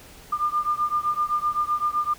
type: beating tone pair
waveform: sine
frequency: 1200 / 1207.8 Hz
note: D6 / D6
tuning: +37 / +48 cents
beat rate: 7.8 Hz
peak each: -24 / -25 dBFS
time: 0.32-2.14 s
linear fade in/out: 10 ms
effects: pink hiss -47 dBFS RMS until 2.18 s